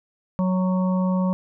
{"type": "harmonic tone", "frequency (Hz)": 185, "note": "F#3", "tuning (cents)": 0, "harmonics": [1, 3, 5, 6], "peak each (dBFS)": [-19, -29, -33, -35], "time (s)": [0.39, 1.33], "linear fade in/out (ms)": 0, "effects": []}